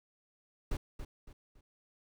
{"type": "noise with echo", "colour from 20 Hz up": "brown", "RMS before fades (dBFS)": -33, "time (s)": [0.71, 0.77], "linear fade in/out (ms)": 5, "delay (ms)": 280, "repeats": 3, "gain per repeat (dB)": -9, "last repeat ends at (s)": 1.61, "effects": []}